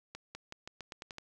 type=accelerating click train; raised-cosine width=0.2 ms; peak=-26 dBFS; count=9; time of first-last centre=0.15-1.184 s; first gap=200 ms; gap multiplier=0.87; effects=none